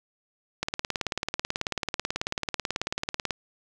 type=click train; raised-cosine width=0.2 ms; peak=-10 dBFS; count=50; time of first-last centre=0.63-3.308 s; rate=18.3 Hz; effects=none